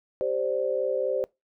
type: chord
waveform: sine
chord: G suspended fourth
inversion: none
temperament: equal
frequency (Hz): 392 / 523.3 / 587.3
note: G4 / C5 / D5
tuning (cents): 0 / 0 / 0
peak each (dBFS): -31 / -26 / -30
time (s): 0.21-1.24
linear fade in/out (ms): 0
effects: noise-tail reverb RT60 0.2 s tail -23 dB re dry